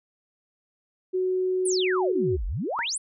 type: tone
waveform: sine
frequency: 370.5 Hz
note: F#4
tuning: 2 cents sharp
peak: -22 dBFS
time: 1.13-2.37 s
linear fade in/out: 20 ms
type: exponential two-way sweep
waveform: sine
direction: down then up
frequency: 10300 to 40.57 to 10300 Hz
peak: -26 dBFS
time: 1.65-2.98 s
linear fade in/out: 10 ms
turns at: 2.46 s
type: tone with exponential decay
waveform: sine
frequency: 935 Hz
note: A#5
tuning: 5 cents sharp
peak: -23 dBFS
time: 2.79-2.89 s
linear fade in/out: 0 ms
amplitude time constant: 21 ms
effects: none